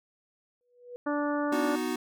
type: tone with exponential growth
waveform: sine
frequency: 488.8 Hz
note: B4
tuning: 18 cents flat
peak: -36 dBFS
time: 0.61-0.96 s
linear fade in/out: 0 ms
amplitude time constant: 74 ms
type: harmonic tone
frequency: 292.1 Hz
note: D4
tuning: 9 cents flat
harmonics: 1 / 2 / 3 / 4 / 5 / 6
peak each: -29 / -32 / -37 / -36 / -38 / -45 dBFS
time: 1.06-1.76 s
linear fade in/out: 10 ms
type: chord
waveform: square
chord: B major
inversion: none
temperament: equal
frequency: 246.9 / 311.1 / 370 Hz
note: B3 / D#4 / F#4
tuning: 0 / 0 / 0 cents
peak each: -34 dBFS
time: 1.52-1.96 s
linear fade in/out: 5 ms
effects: none